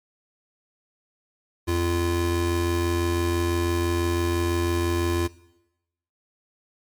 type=tone pair together; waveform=square; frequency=86 / 344 Hz; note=F2 / F4; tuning=-26 / -26 cents; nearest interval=2 octaves; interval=2400 cents; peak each=-25 dBFS; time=1.67-5.28 s; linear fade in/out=20 ms; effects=noise-tail reverb RT60 0.9 s tail -19 dB re dry + MP3 96 kbps